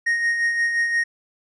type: tone with tremolo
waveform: triangle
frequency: 1864.7 Hz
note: A#6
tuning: in tune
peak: -15 dBFS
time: 0.06-1.04 s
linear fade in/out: 10 ms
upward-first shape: sine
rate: 5.7 Hz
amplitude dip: 45%
effects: resampled to 24000 Hz